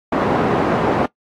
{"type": "band-pass noise", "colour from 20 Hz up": "pink", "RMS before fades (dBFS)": -17, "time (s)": [0.12, 1.06], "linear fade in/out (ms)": 5, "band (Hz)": [210, 1000], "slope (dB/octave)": 12, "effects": ["noise-tail reverb RT60 0.1 s tail -18 dB re dry", "AAC 64 kbps"]}